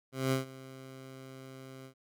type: tone with ADSR envelope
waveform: 15% pulse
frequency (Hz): 132.2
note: C3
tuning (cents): +18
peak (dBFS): -20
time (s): 0.12-1.94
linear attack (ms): 200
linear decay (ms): 130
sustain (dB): -20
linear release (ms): 88
effects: none